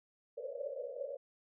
pink band-pass noise, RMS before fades -42 dBFS, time 0.37-1.17 s, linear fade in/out 10 ms, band 490 to 570 Hz, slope 96 dB/octave, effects none

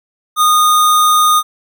sine tone with sample-and-hold, 1233 Hz, D#6, 16 cents flat, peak -7 dBFS, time 0.36-1.43 s, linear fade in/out 50 ms, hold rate 4900 Hz, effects none

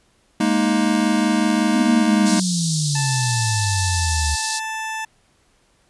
square chord, Ab suspended second, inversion none, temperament equal, 207.7 / 233.1 / 311.1 Hz, Ab3 / Bb3 / Eb4, 0 / 0 / 0 cents, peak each -21 dBFS, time 0.4-2.4 s, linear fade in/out 5 ms
sine exponential sweep, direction down, 257.3 to 72 Hz, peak -19 dBFS, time 1.74-4.36 s, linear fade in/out 20 ms
pink band-pass noise, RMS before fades -26 dBFS, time 2.25-4.6 s, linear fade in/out 20 ms, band 3900 to 9600 Hz, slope 48 dB/octave
20% pulse tone, 880 Hz, A5, in tune, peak -20 dBFS, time 2.95-5.05 s, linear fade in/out 5 ms
effects pink hiss -60 dBFS RMS until 5.89 s + resampled to 24000 Hz

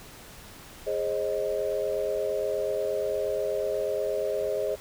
sine chord, Ab major, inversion none, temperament equal with one note detuned, 415.3 / 533.9 / 622.3 Hz, Ab4 / C5 / Eb5, 0 / +35 / 0 cents, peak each -30 dBFS, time 0.86-4.76 s, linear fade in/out 20 ms, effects pink hiss -47 dBFS RMS until 4.8 s

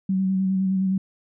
sine tone with vibrato, 190 Hz, F#3, 46 cents sharp, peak -19 dBFS, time 0.09-0.98 s, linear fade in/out 5 ms, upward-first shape square, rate 9.7 Hz, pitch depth 19 cents each way, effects none

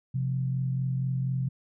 sine tone pair together, 130.45 / 174.61 Hz, C3 / F3, -5 / 0 cents, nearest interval perfect fourth, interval 505 cents, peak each -26 / -35 dBFS, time 0.14-1.49 s, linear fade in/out 10 ms, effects none

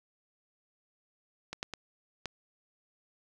clicks, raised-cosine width 0.2 ms, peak -21 / -17 / -21 / -18 dBFS, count 4, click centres 1.53 / 1.629 / 1.737 / 2.257 s, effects none

